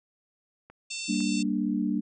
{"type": "clicks", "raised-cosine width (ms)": 0.5, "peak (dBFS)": -33, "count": 2, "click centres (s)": [0.7, 1.205]}
{"type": "harmonic tone", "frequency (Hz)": 896, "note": "A5", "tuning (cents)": 31, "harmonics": [3, 4, 5, 6, 7, 8, 9], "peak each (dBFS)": [-37, -42, -40, -43, -44, -41, -42], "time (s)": [0.9, 1.43], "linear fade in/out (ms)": 10}
{"type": "chord", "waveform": "sine", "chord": "G minor", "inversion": "none", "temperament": "equal with one note detuned", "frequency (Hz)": [196, 233.1, 294.5], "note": ["G3", "Bb3", "D4"], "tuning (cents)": [0, 0, 5], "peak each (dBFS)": -29, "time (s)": [1.08, 2.01], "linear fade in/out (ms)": 20}
{"effects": []}